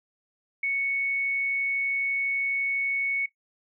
sine tone, 2217 Hz, C#7, in tune, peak -24 dBFS, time 0.63-3.26 s, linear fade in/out 5 ms, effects noise-tail reverb RT60 0.1 s tail -17 dB re dry

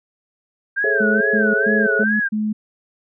sine tone with vibrato, 1568 Hz, G6, in tune, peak -17 dBFS, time 0.76-2.29 s, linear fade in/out 20 ms, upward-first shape sine, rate 2.3 Hz, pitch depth 130 cents each way
sine chord, A major seventh, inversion third, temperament equal with one note detuned, 415.3 / 440 / 546.1 / 659.3 Hz, G#4 / A4 / C#5 / E5, 0 / 0 / -26 / 0 cents, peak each -22 / -23 / -25 / -28 dBFS, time 0.84-2.04 s, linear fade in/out 2 ms
sine tone bursts, 213.8 Hz, A3, 49 cents flat, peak -18 dBFS, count 5, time 1-2.53 s, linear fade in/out 10 ms, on 210 ms, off 120 ms
effects none

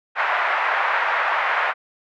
white band-pass noise, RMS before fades -21 dBFS, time 0.15-1.74 s, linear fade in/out 50 ms, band 680 to 1900 Hz, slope 24 dB/octave, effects none

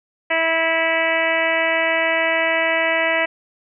harmonic tone, 326.7 Hz, E4, 15 cents flat, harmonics 1 / 2 / 3 / 4 / 5 / 6 / 7 / 8 / 9, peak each -31 / -21 / -27 / -31 / -27 / -21 / -24 / -27 / -31 dBFS, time 0.3-3.26 s, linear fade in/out 10 ms, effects none

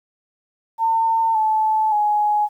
sine tone with pitch steps, 903 / 869.7 / 837.7 Hz, A5 / A5 / G#5, +45 / -20 / +15 cents, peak -15 dBFS, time 0.78-2.49 s, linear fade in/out 50 ms, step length 570 ms, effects 9-bit

